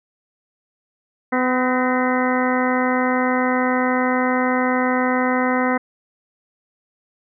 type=harmonic tone with a mistuned harmonic; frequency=253.1 Hz; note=B3; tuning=43 cents sharp; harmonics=1 / 2 / 3 / 4 / 5 / 6 / 7 / 8; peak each=-20 / -23 / -25 / -26 / -27 / -28 / -28 / -29 dBFS; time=1.32-5.78 s; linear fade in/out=10 ms; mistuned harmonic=7; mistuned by=+71 cents; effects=none